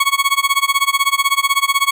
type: tone with tremolo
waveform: 20% pulse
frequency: 1108.7 Hz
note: C#6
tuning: in tune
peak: -5 dBFS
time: 0-1.91 s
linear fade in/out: 5 ms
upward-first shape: sine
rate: 16 Hz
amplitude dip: 95%
effects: none